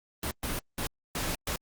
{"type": "noise bursts at uneven times", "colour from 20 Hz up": "pink", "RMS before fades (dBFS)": -32, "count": 5, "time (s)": [[0.23, 0.31], [0.43, 0.59], [0.78, 0.87], [1.15, 1.35], [1.47, 1.56]], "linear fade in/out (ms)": 2, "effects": ["Opus 32 kbps"]}